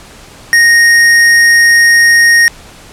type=tone; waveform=square; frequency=1862 Hz; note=A#6; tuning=2 cents flat; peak=-4 dBFS; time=0.53-2.48 s; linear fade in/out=0 ms; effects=pink hiss -35 dBFS RMS until 2.92 s + low-pass 10000 Hz 12 dB/octave

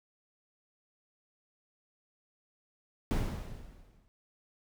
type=noise with exponential decay; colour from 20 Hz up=brown; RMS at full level=-27 dBFS; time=3.11-4.08 s; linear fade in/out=0 ms; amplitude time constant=210 ms; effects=none

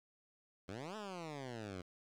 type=exponential two-way sweep; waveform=10% pulse; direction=up then down; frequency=87.31 to 221.4 to 87.31 Hz; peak=-36 dBFS; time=0.68-1.82 s; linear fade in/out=10 ms; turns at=0.96 s; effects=low-pass 7000 Hz 12 dB/octave + 11-bit

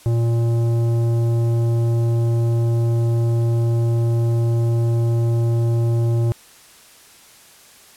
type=tone with tanh clipping; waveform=sine; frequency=116.54 Hz; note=A#2; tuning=in tune; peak=-17 dBFS; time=0.06-6.32 s; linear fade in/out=0 ms; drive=12 dB; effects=white hiss -47 dBFS RMS until 7.96 s + low-pass 12000 Hz 12 dB/octave

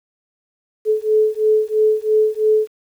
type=beating tone pair; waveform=sine; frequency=430 / 433 Hz; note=A4 / A4; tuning=-40 / -28 cents; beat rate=3 Hz; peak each=-16 dBFS; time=0.85-2.68 s; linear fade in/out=50 ms; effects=8-bit

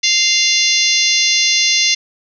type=harmonic tone; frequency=696 Hz; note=F5; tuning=6 cents flat; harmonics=3 / 4 / 5 / 6 / 7 / 8 / 9; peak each=-19 / -19 / -19 / -19 / -19 / -19 / -19 dBFS; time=0.03-1.95 s; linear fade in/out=10 ms; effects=none

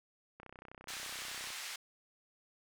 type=click train; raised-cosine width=0.5 ms; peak=-35 dBFS; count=36; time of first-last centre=0.4-1.504 s; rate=31.7 Hz
type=band-pass noise; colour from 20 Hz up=pink; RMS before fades=-44 dBFS; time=0.88-1.76 s; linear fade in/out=5 ms; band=1600 to 9100 Hz; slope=12 dB/octave
effects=none

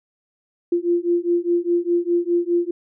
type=beating tone pair; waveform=sine; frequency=344.2 / 349.1 Hz; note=F4 / F4; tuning=-25 / -1 cents; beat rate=4.9 Hz; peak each=-20 dBFS; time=0.72-2.71 s; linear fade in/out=5 ms; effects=none

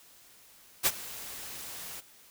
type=noise with ADSR envelope; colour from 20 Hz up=white; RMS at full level=-23 dBFS; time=0.83-2.01 s; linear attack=33 ms; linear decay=46 ms; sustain=-19 dB; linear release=17 ms; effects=white hiss -57 dBFS RMS until 2.3 s

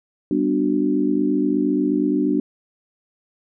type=chord; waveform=sine; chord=G major seventh; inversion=none; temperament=equal with one note detuned; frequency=196 / 246.9 / 295.4 / 370 Hz; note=G3 / B3 / D4 / F#4; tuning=0 / 0 / +10 / 0 cents; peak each=-25 / -23 / -19 / -25 dBFS; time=0.31-2.4 s; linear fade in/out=2 ms; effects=none

